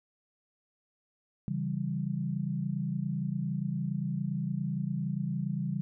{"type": "chord", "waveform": "sine", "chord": "C# diminished", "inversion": "none", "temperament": "equal with one note detuned", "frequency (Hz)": [138.59, 165.67, 196], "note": ["C#3", "E3", "G3"], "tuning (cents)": [0, 9, 0], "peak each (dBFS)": -34, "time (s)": [1.48, 5.81], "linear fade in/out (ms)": 0, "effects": []}